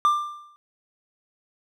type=tone with exponential decay; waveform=triangle; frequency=1188 Hz; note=D6; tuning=20 cents sharp; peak=-12 dBFS; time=0.05-0.56 s; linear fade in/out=0 ms; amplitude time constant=110 ms; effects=none

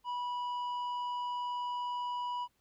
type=tone with tanh clipping; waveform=sine; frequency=979 Hz; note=B5; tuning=15 cents flat; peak=-35 dBFS; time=0.04-2.48 s; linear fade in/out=50 ms; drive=7 dB; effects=pink hiss -75 dBFS RMS until 2.6 s

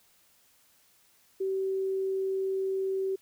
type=tone; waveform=sine; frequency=383.8 Hz; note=G4; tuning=37 cents flat; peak=-27 dBFS; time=1.4-3.16 s; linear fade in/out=10 ms; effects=white hiss -64 dBFS RMS until 3.21 s

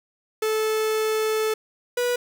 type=tone pair in turn; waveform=45% pulse; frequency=435.7 / 489.1 Hz; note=A4 / B4; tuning=-17 / -17 cents; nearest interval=major second; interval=200 cents; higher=second; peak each=-21 dBFS; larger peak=neither; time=0.42-1.54 / 1.97-2.16 s; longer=first; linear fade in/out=5 ms; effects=8-bit

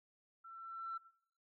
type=tone with level ramp; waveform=sine; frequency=1343 Hz; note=E6; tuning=32 cents sharp; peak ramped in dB=-52 to -38 dBFS; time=0.44-0.98 s; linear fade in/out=10 ms; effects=noise-tail reverb RT60 0.7 s tail -19 dB re dry + tanh soft clip ceiling -35 dBFS

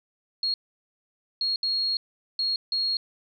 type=tone bursts at uneven times; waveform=sine; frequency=4290 Hz; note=C8; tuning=42 cents sharp; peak=-23 dBFS; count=5; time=0.43-0.54 / 1.41-1.56 / 1.63-1.97 / 2.39-2.56 / 2.72-2.97 s; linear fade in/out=2 ms; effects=none

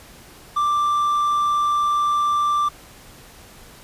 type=tone; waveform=triangle; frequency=1178 Hz; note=D6; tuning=5 cents sharp; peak=-15 dBFS; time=0.56-2.69 s; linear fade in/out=10 ms; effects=pink hiss -45 dBFS RMS until 3.83 s + resampled to 32000 Hz

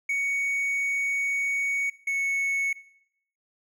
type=tone pair in turn; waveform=triangle; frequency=2233 / 2209 Hz; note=C#7 / C#7; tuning=+12 / -7 cents; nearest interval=unison; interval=19 cents; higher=first; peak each=-22 dBFS; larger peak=neither; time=0.09-1.9 / 2.07-2.73 s; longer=first; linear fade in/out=5 ms; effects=noise-tail reverb RT60 0.7 s tail -18 dB re dry

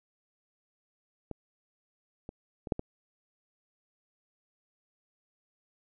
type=clicks; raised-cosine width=2 ms; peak=-24 / -27 / -26 / -12 / -21 dBFS; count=5; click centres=1.313 / 2.291 / 2.672 / 2.722 / 2.794 s; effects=none

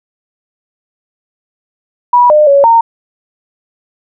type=tone with pitch steps; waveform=sine; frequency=974 / 604 / 560 / 920 Hz; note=B5 / D5 / C#5 / A#5; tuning=-24 / +48 / +18 / -23 cents; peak=-3 dBFS; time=2.13-2.81 s; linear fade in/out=5 ms; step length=170 ms; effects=none

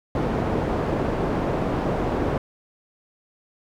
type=low-pass noise; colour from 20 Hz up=white; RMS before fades=-24 dBFS; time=0.15-2.38 s; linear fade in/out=2 ms; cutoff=550 Hz; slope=12 dB/octave; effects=none

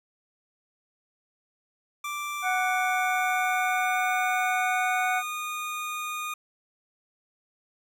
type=tone with pitch glide; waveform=25% pulse; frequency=1174.7 to 1226.7 Hz; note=D6 to D#6; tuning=0 to -25 cents; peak=-27 dBFS; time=2.04-6.34 s; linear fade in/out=5 ms; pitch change=+75 cents; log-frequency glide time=2.72-5.1 s
type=harmonic tone; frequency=740 Hz; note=F#5; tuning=in tune; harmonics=1 / 2 / 3; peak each=-26 / -29 / -31 dBFS; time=2.42-5.23 s; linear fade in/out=50 ms
effects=none

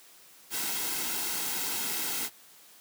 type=noise with comb filter; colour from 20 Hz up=white; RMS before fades=-32 dBFS; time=0.5-2.3 s; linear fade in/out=50 ms; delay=1.7 ms; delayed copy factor=-0.55; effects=white hiss -55 dBFS RMS until 2.8 s + high-pass 150 Hz 12 dB/octave

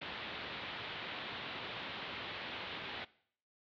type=low-pass noise; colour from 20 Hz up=white; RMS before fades=-44 dBFS; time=0.01-3.05 s; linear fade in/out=10 ms; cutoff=3800 Hz; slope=48 dB/octave; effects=noise-tail reverb RT60 0.6 s tail -20 dB re dry + high-pass 80 Hz 12 dB/octave

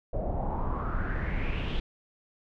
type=noise with low-pass filter sweep; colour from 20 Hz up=brown; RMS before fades=-30 dBFS; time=0.13-1.8 s; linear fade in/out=5 ms; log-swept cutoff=580 to 3400 Hz; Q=4.9; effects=none

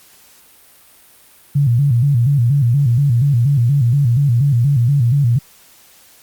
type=tone with vibrato; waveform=sine; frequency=130 Hz; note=C3; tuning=11 cents flat; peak=-10 dBFS; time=1.55-5.39 s; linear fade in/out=10 ms; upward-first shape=square; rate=4.2 Hz; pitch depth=160 cents each way; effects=white hiss -47 dBFS RMS until 6.22 s + Opus 48 kbps

